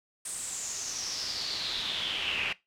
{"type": "noise with band-pass filter sweep", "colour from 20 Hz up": "brown", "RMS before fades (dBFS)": -34, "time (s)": [0.25, 2.53], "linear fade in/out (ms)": 5, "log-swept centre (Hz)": [8800, 2500], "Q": 6, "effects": ["noise-tail reverb RT60 0.2 s tail -19 dB re dry"]}